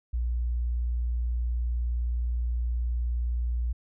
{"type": "tone", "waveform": "sine", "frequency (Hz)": 59.6, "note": "A#1", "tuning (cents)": 39, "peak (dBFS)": -25, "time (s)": [0.13, 3.73], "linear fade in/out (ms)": 10, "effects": []}